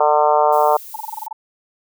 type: harmonic tone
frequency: 150 Hz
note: D3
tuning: 37 cents sharp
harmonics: 3 / 4 / 5 / 6 / 7 / 8 / 9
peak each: -21 / -17 / -17 / -17 / -22 / -23 / -30 dBFS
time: 0-0.77 s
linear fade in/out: 5 ms
type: noise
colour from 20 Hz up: violet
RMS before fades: -36 dBFS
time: 0.52-1.27 s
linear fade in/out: 10 ms
type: tone bursts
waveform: sine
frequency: 880 Hz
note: A5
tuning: in tune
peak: -23 dBFS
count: 9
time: 0.94-1.329 s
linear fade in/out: 5 ms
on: 21 ms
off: 25 ms
effects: none